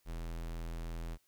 square tone, 41.54 Hz, E1, 14 cents sharp, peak -39 dBFS, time 0.05-1.18 s, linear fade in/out 50 ms, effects white hiss -74 dBFS RMS until 1.27 s

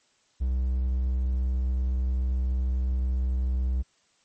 triangle tone, 63.6 Hz, C2, 48 cents flat, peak -21 dBFS, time 0.4-3.83 s, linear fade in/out 20 ms, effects white hiss -66 dBFS RMS until 4.24 s + MP3 32 kbps

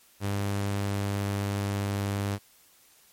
sawtooth tone, 100.3 Hz, G2, 40 cents sharp, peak -23 dBFS, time 0.2-2.39 s, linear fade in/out 50 ms, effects white hiss -59 dBFS RMS until 3.12 s + MP3 64 kbps

